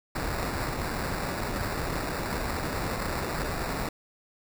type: noise with sample-and-hold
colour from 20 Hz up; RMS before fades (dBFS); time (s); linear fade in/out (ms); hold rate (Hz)
pink; -31; 0.15-3.89; 5; 3150
effects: none